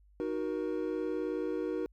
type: chord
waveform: triangle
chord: D# minor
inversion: none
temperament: equal with one note detuned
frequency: 311.1 / 370 / 472.7 Hz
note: D#4 / F#4 / A#4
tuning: 0 / 0 / +24 cents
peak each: -34 dBFS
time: 0.2-1.86 s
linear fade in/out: 0 ms
effects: added 50 Hz sine -59 dBFS peak until 1.92 s